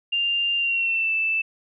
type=tone with pitch glide; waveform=sine; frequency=2794 to 2643 Hz; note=F7 to E7; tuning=0 to +4 cents; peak=-20 dBFS; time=0.12-1.42 s; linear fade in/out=10 ms; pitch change=-96 cents; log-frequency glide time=0.57-1.13 s; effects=none